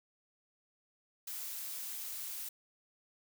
blue noise, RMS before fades -42 dBFS, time 1.27-2.49 s, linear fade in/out 5 ms, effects none

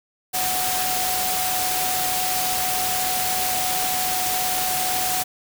sine tone in noise, 740 Hz, F#5, in tune, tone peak -26 dBFS, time 0.33-5.24 s, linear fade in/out 20 ms, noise white, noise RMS -24 dBFS, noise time 0.33-5.24 s, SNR -5 dB, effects none

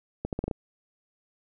accelerating click train, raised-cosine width 2 ms, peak -16 dBFS, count 6, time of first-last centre 0.25-0.512 s, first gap 78 ms, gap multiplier 0.8, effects none

